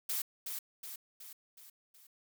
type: noise with echo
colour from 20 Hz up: blue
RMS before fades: -35 dBFS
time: 0.09-0.22 s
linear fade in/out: 5 ms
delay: 370 ms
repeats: 5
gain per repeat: -5 dB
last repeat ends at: 2.07 s
effects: none